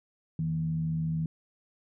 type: tone with frequency modulation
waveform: sine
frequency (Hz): 160.3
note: E3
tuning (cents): -48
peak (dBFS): -27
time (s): 0.39-1.26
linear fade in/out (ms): 2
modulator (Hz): 73.8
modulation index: 0.36
effects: none